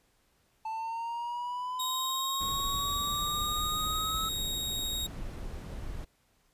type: linear sweep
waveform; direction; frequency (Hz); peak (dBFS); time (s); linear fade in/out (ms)
triangle; up; 880 to 1300; -31; 0.65-4.29; 5
type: tone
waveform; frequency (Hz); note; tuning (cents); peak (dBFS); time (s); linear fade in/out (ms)
sawtooth; 3767; A#7; +17; -29; 1.79-5.07; 10
type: noise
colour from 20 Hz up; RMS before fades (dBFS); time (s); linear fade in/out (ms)
brown; -39; 2.4-6.05; 10
effects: pink hiss -70 dBFS RMS until 6.53 s + resampled to 32000 Hz